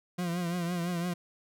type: tone with vibrato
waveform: 40% pulse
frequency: 174.1 Hz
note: F3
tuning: 5 cents flat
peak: -29 dBFS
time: 0.18-1.14 s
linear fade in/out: 10 ms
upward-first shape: triangle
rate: 5.9 Hz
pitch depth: 71 cents each way
effects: none